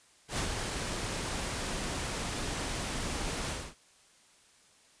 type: noise with ADSR envelope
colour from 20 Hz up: pink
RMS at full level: -31 dBFS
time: 0.28-3.75 s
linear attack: 98 ms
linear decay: 95 ms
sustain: -4 dB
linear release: 250 ms
effects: white hiss -62 dBFS RMS until 5 s + resampled to 22050 Hz